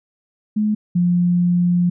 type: tone pair in turn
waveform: sine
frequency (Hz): 212.3 / 176.12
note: G#3 / F3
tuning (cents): +38 / +15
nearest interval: minor third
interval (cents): 323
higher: first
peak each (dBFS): -15 / -13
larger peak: second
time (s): 0.56-0.75 / 0.95-1.9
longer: second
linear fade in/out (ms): 10
effects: none